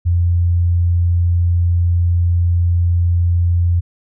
sine tone, 86.7 Hz, F2, 12 cents flat, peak -11 dBFS, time 0.05-3.81 s, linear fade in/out 20 ms, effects none

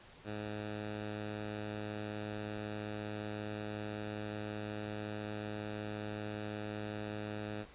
10% pulse tone, 105.4 Hz, G#2, 26 cents sharp, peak -31 dBFS, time 0.24-7.66 s, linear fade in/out 50 ms, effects pink hiss -57 dBFS RMS until 7.74 s + resampled to 8000 Hz

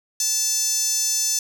sawtooth tone with high-pass filter, 880 Hz, A5, in tune, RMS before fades -22 dBFS, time 0.2-1.39 s, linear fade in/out 2 ms, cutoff 6100 Hz, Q 4.7, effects 8-bit

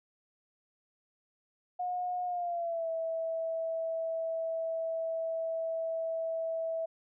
sine tone with pitch glide, 721 to 653.6 Hz, F#5 to E5, -45 to -15 cents, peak -31 dBFS, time 1.79-6.86 s, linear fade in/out 10 ms, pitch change -170 cents, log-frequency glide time 2.25-2.89 s, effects none

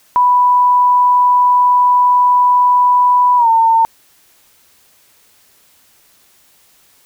sine tone with pitch glide, 987.8 to 905.8 Hz, B5 to A#5, 0 to -50 cents, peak -7 dBFS, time 0.16-3.85 s, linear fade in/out 0 ms, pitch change -150 cents, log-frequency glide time 3.37-3.48 s, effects white hiss -51 dBFS RMS until 7.05 s

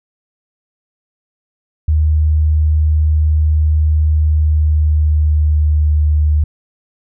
sine tone with pitch glide, 77 to 75.55 Hz, D#2 to D2, -17 to +50 cents, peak -9 dBFS, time 1.88-6.44 s, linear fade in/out 5 ms, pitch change -33 cents, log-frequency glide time 4.16-5.99 s, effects none

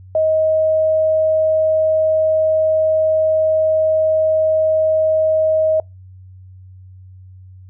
sine tone, 630 Hz, D#5, 21 cents sharp, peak -12 dBFS, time 0.15-5.8 s, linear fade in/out 2 ms, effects noise-tail reverb RT60 0.2 s tail -26 dB re dry + added 93 Hz sine -37 dBFS peak until 7.69 s

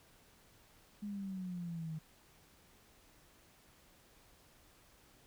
sine exponential sweep, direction down, 208.9 to 155.56 Hz, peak -39 dBFS, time 1.02-1.99 s, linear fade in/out 10 ms, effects pink hiss -65 dBFS RMS until 5.26 s

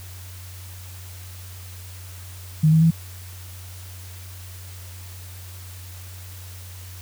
sine tone with pitch steps, 155.56 / 159.66 / 163.86 Hz, D#3 / D#3 / E3, 0 / +45 / -10 cents, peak -12 dBFS, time 2.63-2.909 s, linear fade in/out 10 ms, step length 93 ms, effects added 91 Hz sine -37 dBFS peak until 7.01 s + white hiss -44 dBFS RMS until 7.01 s

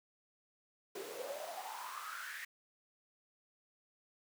pink noise with high-pass filter sweep, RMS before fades -45 dBFS, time 0.95-2.45 s, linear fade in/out 5 ms, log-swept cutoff 380 to 1900 Hz, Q 8, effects none

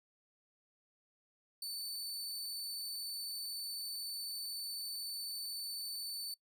sawtooth tone, 4514 Hz, C#8, 31 cents sharp, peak -37 dBFS, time 1.62-6.34 s, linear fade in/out 2 ms, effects noise-tail reverb RT60 0.1 s tail -24 dB re dry

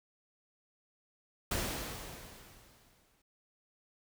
pink noise with exponential decay, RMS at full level -33 dBFS, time 1.51-3.22 s, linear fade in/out 5 ms, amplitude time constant 370 ms, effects none

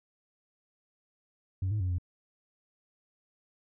sine tone with pitch steps, 94.2 / 106.1 / 91.7 / 88.9 Hz, F#2 / G#2 / F#2 / F2, +32 / +38 / -15 / +31 cents, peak -25 dBFS, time 1.62-1.984 s, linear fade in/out 5 ms, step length 91 ms, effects tanh soft clip ceiling -26 dBFS

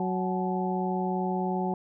harmonic tone with a mistuned harmonic, 185 Hz, F#3, in tune, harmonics 1 / 2 / 3 / 4 / 5, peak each -29 / -32 / -40 / -33 / -34 dBFS, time 0-1.74 s, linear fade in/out 2 ms, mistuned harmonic 5, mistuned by -120 cents, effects none

